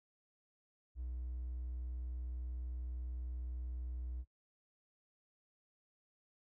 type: tone with hard clipping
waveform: triangle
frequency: 61.74 Hz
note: B1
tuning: in tune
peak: -40 dBFS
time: 0.95-4.25 s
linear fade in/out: 50 ms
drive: 4 dB
effects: noise-tail reverb RT60 0.1 s tail -24 dB re dry